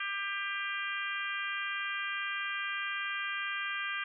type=harmonic tone; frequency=397.6 Hz; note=G4; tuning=25 cents sharp; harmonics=3 / 4 / 5 / 6 / 7 / 8; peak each=-40 / -37 / -41 / -40 / -43 / -44 dBFS; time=0-4.04 s; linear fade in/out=5 ms; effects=none